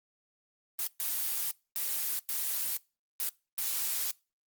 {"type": "noise bursts at uneven times", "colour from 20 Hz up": "blue", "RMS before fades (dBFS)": -32, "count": 6, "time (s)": [[0.79, 0.87], [1, 1.51], [1.76, 2.19], [2.29, 2.77], [3.2, 3.29], [3.58, 4.11]], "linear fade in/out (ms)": 0, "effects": ["noise-tail reverb RT60 0.3 s tail -24 dB re dry", "Opus 24 kbps"]}